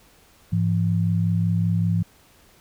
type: tone pair together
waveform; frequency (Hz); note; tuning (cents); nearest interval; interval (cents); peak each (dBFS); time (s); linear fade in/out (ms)
sine; 104.44 / 169.7; G#2 / F3; +10 / -49; minor sixth; 841; -21; 0.52-2.03; 10
effects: pink hiss -55 dBFS RMS until 2.6 s